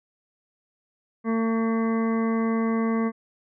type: harmonic tone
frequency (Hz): 225.9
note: A3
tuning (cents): +46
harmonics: 1 / 2 / 3 / 4 / 5 / 7 / 8 / 9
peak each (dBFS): -22 / -29 / -37 / -40 / -33 / -44 / -46 / -40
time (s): 1.24-3.12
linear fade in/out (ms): 50
effects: none